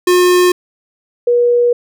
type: tone pair in turn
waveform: square / sine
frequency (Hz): 359.2 / 481.7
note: F4 / B4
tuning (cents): +49 / -43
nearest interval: perfect fourth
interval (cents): 508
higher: second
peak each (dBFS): -8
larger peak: neither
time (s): 0.07-0.52 / 1.27-1.73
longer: second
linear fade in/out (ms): 5
effects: none